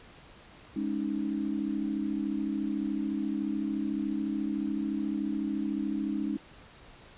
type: chord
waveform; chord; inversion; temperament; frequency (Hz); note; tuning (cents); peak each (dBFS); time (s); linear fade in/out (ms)
sine; Ab suspended fourth; none; equal; 207.7 / 277.2 / 311.1; Ab3 / Db4 / Eb4; 0 / 0 / 0; -33; 0.76-6.37; 5
effects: pink hiss -53 dBFS RMS until 7.17 s + resampled to 8000 Hz